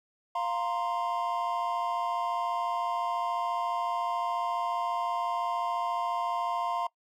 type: chord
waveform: triangle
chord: F suspended fourth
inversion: none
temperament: equal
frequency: 698.5 / 932.3 / 1046.5 Hz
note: F5 / Bb5 / C6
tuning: 0 / 0 / 0 cents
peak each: -31 dBFS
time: 0.35-6.87 s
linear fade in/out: 5 ms
effects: noise-tail reverb RT60 0.1 s tail -21 dB re dry